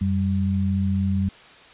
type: tone pair together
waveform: sine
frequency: 90.7 / 194.7 Hz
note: F#2 / G3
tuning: -34 / -12 cents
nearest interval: octave + minor second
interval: 1322 cents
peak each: -22 dBFS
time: 0.01-1.29 s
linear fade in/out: 5 ms
effects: white hiss -47 dBFS RMS until 1.73 s + resampled to 8000 Hz